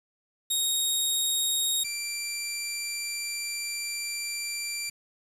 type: tone pair in turn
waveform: 15% pulse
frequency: 3746 / 2355 Hz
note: A#7 / D7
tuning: +8 / +4 cents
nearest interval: minor sixth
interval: 804 cents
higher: first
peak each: -17 / -24 dBFS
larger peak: first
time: 0.5-1.84 / 1.84-4.9 s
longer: second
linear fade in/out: 10 ms
effects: resampled to 32000 Hz + 8-bit